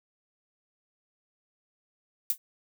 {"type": "noise with exponential decay", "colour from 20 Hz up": "violet", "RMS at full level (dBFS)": -21, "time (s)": [2.3, 2.38], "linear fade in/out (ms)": 1, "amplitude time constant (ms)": 16, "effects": []}